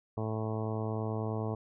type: harmonic tone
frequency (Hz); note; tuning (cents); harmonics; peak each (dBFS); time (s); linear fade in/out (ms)
109.6; A2; -6; 1 / 2 / 3 / 4 / 5 / 6 / 7 / 8 / 9 / 10; -34 / -39 / -42 / -39 / -45 / -43 / -46 / -48 / -48 / -49; 0.17-1.55; 5
effects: none